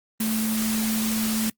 sine tone in noise, 220 Hz, A3, in tune, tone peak -23 dBFS, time 0.2-1.5 s, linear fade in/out 5 ms, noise white, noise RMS -29 dBFS, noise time 0.2-1.5 s, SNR +3 dB, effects noise-tail reverb RT60 0.1 s tail -25 dB re dry + Opus 24 kbps

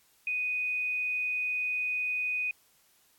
sine tone, 2489 Hz, D#7, in tune, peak -28 dBFS, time 0.27-2.51 s, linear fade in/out 2 ms, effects white hiss -65 dBFS RMS until 3.18 s + AAC 64 kbps

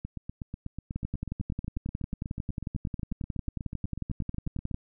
two click trains, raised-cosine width 5 ms, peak -23 / -19 dBFS, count 39 / 43, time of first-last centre 0.05-4.713 / 0.96-4.744 s, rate 8.15 / 11.1 Hz, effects none

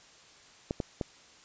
clicks, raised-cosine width 2 ms, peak -17 dBFS, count 3, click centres 0.709 / 0.802 / 1.012 s, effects white hiss -56 dBFS RMS until 1.44 s + resampled to 16000 Hz

